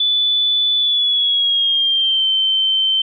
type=tone with pitch glide; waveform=sine; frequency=3480 to 3100 Hz; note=A7 to G7; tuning=-20 to -20 cents; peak=-13 dBFS; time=0-3.02 s; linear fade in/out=5 ms; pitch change=-200 cents; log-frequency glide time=0.77-2.27 s; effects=none